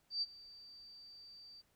sine tone with ADSR envelope, 4644 Hz, D8, 20 cents flat, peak -32 dBFS, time 0.1-1.62 s, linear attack 120 ms, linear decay 33 ms, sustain -21 dB, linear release 19 ms, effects pink hiss -75 dBFS RMS until 1.75 s

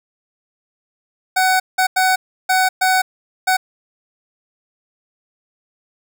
25% pulse tone bursts at uneven times, 749 Hz, F#5, 21 cents sharp, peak -9 dBFS, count 6, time 1.36-1.6 / 1.78-1.87 / 1.96-2.16 / 2.49-2.69 / 2.81-3.02 / 3.47-3.57 s, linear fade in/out 10 ms, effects none

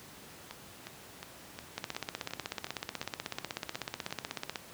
two click trains, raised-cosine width 0.2 ms, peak -17 / -24 dBFS, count 46 / 11, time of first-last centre 1.78-4.558 / 0.51-4.107 s, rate 16.2 / 2.78 Hz, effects pink hiss -51 dBFS RMS until 4.73 s + high-pass 100 Hz 12 dB/octave

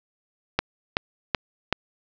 click train, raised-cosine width 0.3 ms, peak -4 dBFS, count 4, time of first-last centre 0.59-1.726 s, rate 2.64 Hz, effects resampled to 16000 Hz + 7-bit

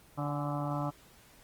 harmonic tone with a mistuned harmonic, 145.6 Hz, D3, 15 cents flat, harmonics 1 / 2 / 4 / 5 / 6 / 7 / 8 / 9, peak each -34 / -37 / -40 / -41 / -42 / -42 / -43 / -44 dBFS, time 0.17-0.91 s, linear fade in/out 20 ms, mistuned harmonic 6, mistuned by -65 cents, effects pink hiss -59 dBFS RMS until 1.43 s + Opus 24 kbps

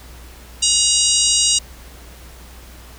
harmonic tone, 953 Hz, A#5, 38 cents sharp, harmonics 3 / 4 / 5 / 6 / 7 / 8 / 9, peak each -21 / -21 / -21 / -21 / -21 / -21 / -21 dBFS, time 0.62-1.59 s, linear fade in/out 10 ms, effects added 60 Hz sine -39 dBFS peak until 2.98 s + pink hiss -43 dBFS RMS until 2.98 s

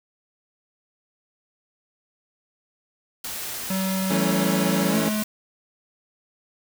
white noise, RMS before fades -32 dBFS, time 3.24-5.24 s, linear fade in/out 5 ms
square tone with pitch glide, 190 to 213.3 Hz, F#3 to G#3, +46 to +46 cents, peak -24 dBFS, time 3.7-5.23 s, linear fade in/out 5 ms, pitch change +200 cents, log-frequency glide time 4.88-4.96 s
25% pulse chord, A major, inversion second, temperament equal, 164.81 / 220 / 277.2 Hz, E3 / A3 / C#4, 0 / 0 / 0 cents, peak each -23 dBFS, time 4.1-5.09 s, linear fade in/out 5 ms
effects none

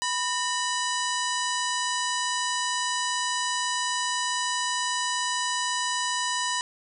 harmonic tone with a mistuned harmonic, 987.8 Hz, B5, in tune, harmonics 1 / 2 / 3 / 4 / 5 / 6 / 7 / 8 / 9, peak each -29 / -32 / -34 / -35 / -36 / -37 / -37 / -38 / -39 dBFS, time 0.02-6.61 s, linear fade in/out 0 ms, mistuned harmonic 2, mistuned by -130 cents, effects none

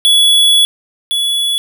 square tone pair in turn, 3390 / 3404 Hz, G#7 / G#7, +35 / +42 cents, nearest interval unison, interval 7 cents, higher second, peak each -7 / -13 dBFS, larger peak first, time 0.05-0.65 / 1.11-1.58 s, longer first, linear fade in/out 0 ms, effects none

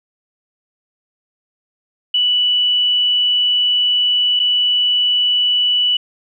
sine tone with dropouts, 2960 Hz, F#7, in tune, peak -12 dBFS, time 2.14-5.97 s, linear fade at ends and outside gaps 5 ms, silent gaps 4.394-4.398 s, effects none

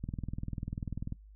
click train, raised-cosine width 5 ms, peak -24 dBFS, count 23, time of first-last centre 0.04-1.124 s, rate 20.3 Hz, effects noise-tail reverb RT60 0.1 s tail -19 dB re dry + added 51 Hz sine -51 dBFS peak until 1.35 s

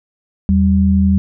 sine tone pair together, 81.6 / 194.08 Hz, E2 / G3, -17 / -17 cents, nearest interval octave + minor third, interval 1500 cents, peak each -13 / -11 dBFS, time 0.49-1.18 s, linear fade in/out 0 ms, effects none

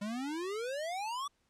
square exponential sweep, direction up, 198.6 to 1174.7 Hz, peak -36 dBFS, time 0.01-1.28 s, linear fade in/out 10 ms, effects pink hiss -75 dBFS RMS until 1.49 s + low-pass 9000 Hz 12 dB/octave

